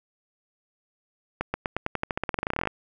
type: accelerating click train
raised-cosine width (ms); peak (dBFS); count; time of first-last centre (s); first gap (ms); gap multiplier
0.5; -11; 23; 1.41-2.673; 130; 0.91
effects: none